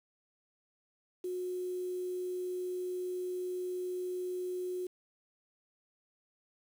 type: tone with quantisation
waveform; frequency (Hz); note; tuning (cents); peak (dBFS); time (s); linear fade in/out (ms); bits
sine; 363.6; F#4; -30; -34; 1.24-4.87; 5; 9
effects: none